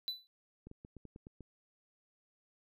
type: tone with exponential decay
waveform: triangle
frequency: 3984 Hz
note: B7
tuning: 14 cents sharp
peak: -30 dBFS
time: 0.08-0.27 s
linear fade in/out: 0 ms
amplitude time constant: 40 ms
type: clicks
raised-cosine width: 3 ms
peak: -37 dBFS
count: 8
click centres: 0.67 / 0.714 / 0.849 / 0.967 / 1.053 / 1.161 / 1.269 / 1.407 s
effects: none